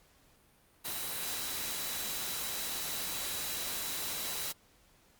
sine tone in noise, 3935 Hz, B7, 7 cents flat, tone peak -45 dBFS, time 0.84-4.53 s, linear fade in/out 20 ms, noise white, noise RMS -37 dBFS, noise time 0.84-4.53 s, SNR -11 dB, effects pink hiss -65 dBFS RMS until 5.19 s + Opus 48 kbps

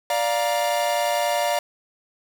45% pulse chord, Bb major, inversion first, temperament equal with one note detuned, 587.3 / 698.5 / 942.1 Hz, D5 / F5 / Bb5, 0 / 0 / +18 cents, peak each -24 / -24 / -27 dBFS, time 0.1-1.59 s, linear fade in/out 2 ms, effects none

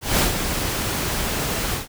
pink noise with ADSR envelope, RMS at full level -17 dBFS, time 0.01-1.88 s, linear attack 180 ms, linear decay 130 ms, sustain -7 dB, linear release 140 ms, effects none

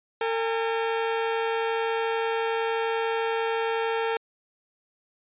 sawtooth tone pair together, 453.5 / 815.8 Hz, A#4 / G#5, -48 / -31 cents, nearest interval minor seventh, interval 1017 cents, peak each -21 / -28 dBFS, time 0.21-4.17 s, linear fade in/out 2 ms, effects resampled to 8000 Hz

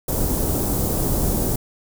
pink band-stop noise, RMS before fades -21 dBFS, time 0.08-1.56 s, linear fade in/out 5 ms, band 570 to 10000 Hz, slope 12 dB/octave, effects none

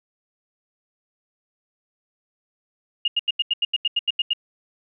sine tone bursts, 2847 Hz, F7, 33 cents sharp, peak -17 dBFS, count 12, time 3.05-4.334 s, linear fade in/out 5 ms, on 30 ms, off 84 ms, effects none

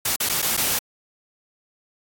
white noise with dropouts, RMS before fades -22 dBFS, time 0.05-0.79 s, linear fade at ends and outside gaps 5 ms, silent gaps 0.161-0.201 / 0.29-0.295 / 0.419-0.424 / 0.568-0.574 s, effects AAC 64 kbps

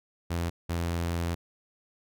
sawtooth tone bursts at uneven times, 85.1 Hz, F2, 44 cents flat, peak -24 dBFS, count 2, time 0.3-0.5 / 0.69-1.35 s, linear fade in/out 10 ms, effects none

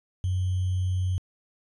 sine tone with sample-and-hold, 92 Hz, F#2, 9 cents flat, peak -23 dBFS, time 0.24-1.18 s, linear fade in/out 0 ms, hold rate 3150 Hz, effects resampled to 24000 Hz

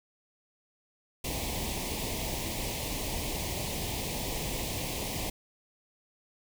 pink band-stop noise, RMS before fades -34 dBFS, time 1.24-5.3 s, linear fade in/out 5 ms, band 1000 to 2000 Hz, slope 48 dB/octave, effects none

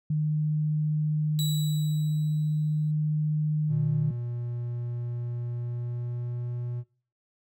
sine tone, 152.5 Hz, D#3, 34 cents flat, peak -23 dBFS, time 0.1-4.11 s, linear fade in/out 5 ms
sawtooth tone with exponential decay, 3911 Hz, B7, 18 cents flat, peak -27 dBFS, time 1.39-2.91 s, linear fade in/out 0 ms, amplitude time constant 330 ms
triangle tone with pitch glide, 120.2 to 121.32 Hz, B2 to B2, -46 to -30 cents, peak -28 dBFS, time 3.68-6.84 s, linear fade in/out 50 ms, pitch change +16 cents, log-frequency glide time 5.56-6.5 s
effects noise-tail reverb RT60 0.4 s tail -20 dB re dry

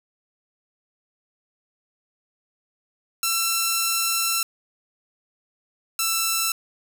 5% pulse tone pair in turn, 1345 / 1332.6 Hz, E6 / E6, +34 / +18 cents, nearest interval unison, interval 16 cents, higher first, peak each -9 / -9 dBFS, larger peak neither, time 3.23-4.43 / 5.99-6.52 s, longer first, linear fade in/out 2 ms, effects none

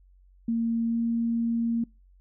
sine tone with pitch glide, 230 to 231.7 Hz, A#3 to A#3, -23 to -10 cents, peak -23 dBFS, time 0.48-1.84 s, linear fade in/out 5 ms, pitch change +13 cents, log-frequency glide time 0.87-0.98 s, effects noise-tail reverb RT60 0.3 s tail -26 dB re dry + added 46 Hz sine -54 dBFS peak until 2.2 s

